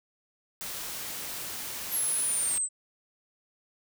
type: noise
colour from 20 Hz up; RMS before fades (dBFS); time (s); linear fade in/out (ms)
white; -37; 0.61-2.58; 0
type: exponential sweep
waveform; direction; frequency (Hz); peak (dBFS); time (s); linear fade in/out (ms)
sine; down; 11570 to 7960; -26; 1.9-2.69; 50
effects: none